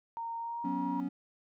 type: tone with pitch glide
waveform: sine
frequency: 923 to 951.7 Hz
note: A#5 to A#5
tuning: -17 to +36 cents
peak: -35 dBFS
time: 0.17-1 s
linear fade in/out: 0 ms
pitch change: +53 cents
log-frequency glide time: 0.37-0.77 s
type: chord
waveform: triangle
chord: F# suspended fourth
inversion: none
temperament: just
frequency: 185 / 246.7 / 277.5 Hz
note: F#3 / B3 / C#4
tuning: 0 / -2 / +2 cents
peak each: -37 / -36 / -32 dBFS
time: 0.64-1.09 s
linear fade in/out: 10 ms
effects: none